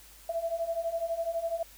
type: beating tone pair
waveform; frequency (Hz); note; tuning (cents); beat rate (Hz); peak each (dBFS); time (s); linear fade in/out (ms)
sine; 659.3 / 671.3; E5 / E5; 0 / +31; 12; -34 / -31; 0.29-1.63; 5
effects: added 50 Hz sine -57 dBFS peak until 1.77 s + white hiss -54 dBFS RMS until 1.77 s

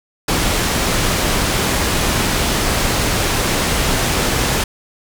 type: low-pass noise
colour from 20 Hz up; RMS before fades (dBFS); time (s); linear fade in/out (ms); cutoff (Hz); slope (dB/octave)
pink; -17; 0.28-4.64; 5; 11000; 12
effects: none

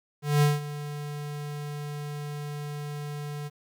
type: tone with ADSR envelope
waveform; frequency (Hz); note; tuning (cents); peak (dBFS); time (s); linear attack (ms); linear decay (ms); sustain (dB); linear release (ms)
square; 146.9; D3; +1; -18; 0.22-3.5; 200; 180; -16; 32
effects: 10-bit

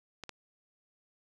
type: clicks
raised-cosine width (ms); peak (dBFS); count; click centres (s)
0.2; -24; 2; 0.237 / 0.293
effects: 10-bit

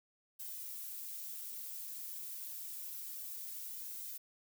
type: noise with flanger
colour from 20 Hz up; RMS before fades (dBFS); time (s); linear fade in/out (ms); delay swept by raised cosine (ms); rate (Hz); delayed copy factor
violet; -45; 0.39-4.18; 10; 1.9 to 5.1; 0.28; +0.65
effects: none

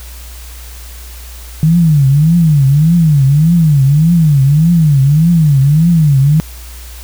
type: tone with vibrato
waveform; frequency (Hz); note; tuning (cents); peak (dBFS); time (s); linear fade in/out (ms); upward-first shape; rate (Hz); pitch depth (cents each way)
sine; 152.3; D#3; -37; -5; 1.63-6.4; 0; triangle; 1.7; 250
effects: added 60 Hz sine -28 dBFS peak until 7.03 s + white hiss -35 dBFS RMS until 7.03 s

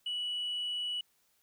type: tone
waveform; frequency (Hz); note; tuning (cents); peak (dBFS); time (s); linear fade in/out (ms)
sine; 2945; F#7; -9; -31; 0.06-1.01; 5
effects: tanh soft clip ceiling -30 dBFS + white hiss -72 dBFS RMS until 1.42 s

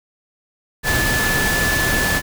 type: tone in noise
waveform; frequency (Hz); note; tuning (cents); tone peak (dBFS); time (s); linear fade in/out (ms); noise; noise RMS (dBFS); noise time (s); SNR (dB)
sine; 1736; A6; -24; -19; 0.83-2.22; 50; pink; -20; 0.83-2.22; -2
effects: none

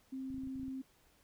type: tone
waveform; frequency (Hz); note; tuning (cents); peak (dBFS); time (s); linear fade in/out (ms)
sine; 264.1; C4; +16; -39; 0.12-0.82; 10
type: clicks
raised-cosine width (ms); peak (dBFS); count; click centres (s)
5; -40; 9; 0.304 / 0.344 / 0.381 / 0.436 / 0.472 / 0.558 / 0.597 / 0.632 / 0.682
effects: pink hiss -69 dBFS RMS until 1.23 s

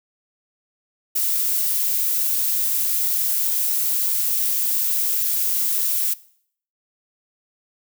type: noise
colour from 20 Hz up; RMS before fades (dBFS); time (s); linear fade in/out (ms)
violet; -21; 1.15-6.14; 10
effects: noise-tail reverb RT60 0.6 s tail -20 dB re dry

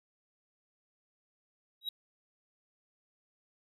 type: tone with exponential growth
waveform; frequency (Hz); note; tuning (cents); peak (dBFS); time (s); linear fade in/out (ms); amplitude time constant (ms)
triangle; 3844; B7; -48; -28; 1.81-1.89; 5; 17
effects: none

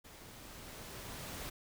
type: noise with level ramp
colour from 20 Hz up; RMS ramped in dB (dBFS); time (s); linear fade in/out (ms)
pink; -55 to -43; 0.04-1.5; 10
effects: none

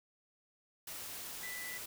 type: tone in noise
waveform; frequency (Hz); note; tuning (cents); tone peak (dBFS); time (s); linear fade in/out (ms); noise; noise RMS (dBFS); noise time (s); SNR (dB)
sine; 1985; B6; +8; -43; 1.43-1.78; 5; white; -45; 0.87-1.86; -1
effects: none

